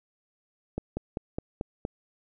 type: slowing click train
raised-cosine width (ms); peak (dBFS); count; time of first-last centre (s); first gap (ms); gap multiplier
2; -17; 6; 0.78-1.851; 190; 1.06
effects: none